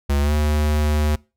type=tone with pitch glide; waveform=square; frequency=71.1 to 75.2 Hz; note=C#2 to D2; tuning=+45 to +42 cents; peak=-17 dBFS; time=0.09-1.16 s; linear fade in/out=10 ms; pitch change=+97 cents; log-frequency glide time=0.2-0.33 s; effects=noise-tail reverb RT60 0.3 s tail -24 dB re dry